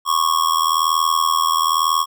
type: tone with amplitude modulation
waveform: square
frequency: 1100 Hz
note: C#6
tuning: 14 cents flat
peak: -12 dBFS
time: 0.05-2.06 s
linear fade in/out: 50 ms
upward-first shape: sine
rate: 81 Hz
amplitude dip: 85%
effects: none